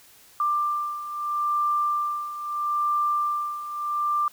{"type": "beating tone pair", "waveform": "sine", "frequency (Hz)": [1185, 1185.77], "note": ["D6", "D6"], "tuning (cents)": [15, 16], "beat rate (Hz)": 0.77, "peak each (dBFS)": [-29, -24], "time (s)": [0.4, 4.28], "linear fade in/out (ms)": 2, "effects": ["white hiss -53 dBFS RMS until 4.32 s"]}